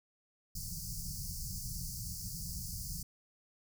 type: band-stop noise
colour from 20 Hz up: pink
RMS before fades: -41 dBFS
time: 0.55-3.03 s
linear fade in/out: 5 ms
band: 190 to 4600 Hz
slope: 96 dB/octave
effects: none